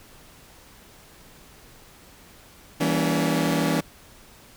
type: chord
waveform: sawtooth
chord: E diminished seventh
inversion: none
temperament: just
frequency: 164.81 / 197.78 / 237.3 / 284.8 Hz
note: E3 / G3 / Bb3 / Db4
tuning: 0 / +16 / +31 / +47 cents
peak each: -21 / -25 / -24 / -21 dBFS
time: 2.8-3.81 s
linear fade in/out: 10 ms
effects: pink hiss -50 dBFS RMS until 4.56 s